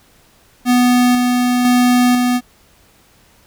square tone with tremolo, 246.9 Hz, B3, in tune, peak -10 dBFS, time 0.65-2.41 s, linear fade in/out 50 ms, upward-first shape square, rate 1 Hz, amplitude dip 30%, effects pink hiss -51 dBFS RMS until 3.46 s

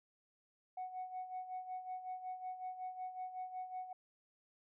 sine tone with tremolo, 740 Hz, F#5, in tune, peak -38 dBFS, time 0.77-3.93 s, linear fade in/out 5 ms, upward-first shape sine, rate 5.4 Hz, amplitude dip 70%, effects tanh soft clip ceiling -37 dBFS

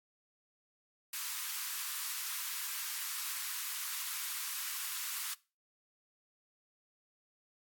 white high-pass noise, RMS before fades -39 dBFS, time 1.13-5.34 s, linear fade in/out 5 ms, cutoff 990 Hz, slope 48 dB/octave, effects noise-tail reverb RT60 0.3 s tail -20 dB re dry + AAC 64 kbps

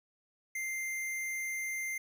square tone, 2093 Hz, C7, in tune, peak -35 dBFS, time 0.55-1.98 s, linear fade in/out 5 ms, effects none

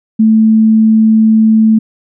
sine tone, 220 Hz, A3, in tune, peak -4 dBFS, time 0.19-1.79 s, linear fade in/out 10 ms, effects none

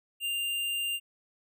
sine tone with hard clipping, 2794 Hz, F7, in tune, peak -30 dBFS, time 0.2-1 s, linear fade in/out 50 ms, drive 18 dB, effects none

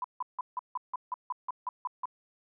sine tone bursts, 1000 Hz, B5, 21 cents sharp, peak -30 dBFS, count 12, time 0.02-2.056 s, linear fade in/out 2 ms, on 23 ms, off 160 ms, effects none

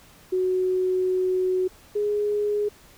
sine tone pair in turn, 370 / 415.3 Hz, F#4 / G#4, 0 / 0 cents, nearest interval major second, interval 200 cents, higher second, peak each -20 / -21 dBFS, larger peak first, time 0.32-1.68 / 1.95-2.69 s, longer first, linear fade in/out 10 ms, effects pink hiss -52 dBFS RMS until 2.97 s

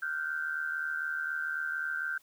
sine tone cluster, 1401 / 1468 / 1552 Hz, F6 / F#6 / G6, +5 / -14 / -18 cents, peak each -37 / -40 / -33 dBFS, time 0.02-2.18 s, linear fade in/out 5 ms, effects white hiss -64 dBFS RMS until 2.22 s

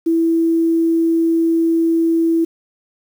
sine tone with quantisation, 330 Hz, E4, 2 cents sharp, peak -12 dBFS, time 0.06-2.45 s, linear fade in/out 10 ms, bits 7, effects none

